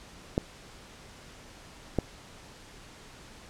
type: clicks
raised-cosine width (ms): 2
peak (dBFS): -11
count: 2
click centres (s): 0.379 / 1.987
effects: pink hiss -50 dBFS RMS until 3.49 s + low-pass 8000 Hz 12 dB/octave